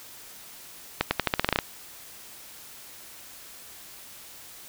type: accelerating click train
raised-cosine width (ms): 0.3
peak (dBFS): -5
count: 11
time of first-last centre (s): 1.01-1.588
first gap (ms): 100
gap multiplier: 0.87
effects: white hiss -46 dBFS RMS until 4.68 s